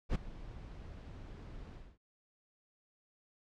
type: noise with ADSR envelope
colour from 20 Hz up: brown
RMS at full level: -29 dBFS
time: 0.09-1.98 s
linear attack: 62 ms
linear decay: 9 ms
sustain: -19 dB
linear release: 240 ms
effects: low-pass 5000 Hz 12 dB/octave